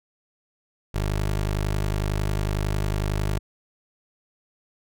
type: tone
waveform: 20% pulse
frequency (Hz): 51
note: G#1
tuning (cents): -31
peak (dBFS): -18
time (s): 0.94-3.39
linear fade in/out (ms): 10
effects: none